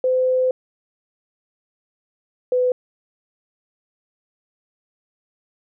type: tone pair in turn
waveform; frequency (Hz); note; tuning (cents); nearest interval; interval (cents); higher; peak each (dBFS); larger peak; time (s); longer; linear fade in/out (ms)
sine; 512 / 501.2; C5 / B4; -38 / +25; unison; 37; first; -15; neither; 0.04-0.51 / 2.52-2.72; first; 2
effects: none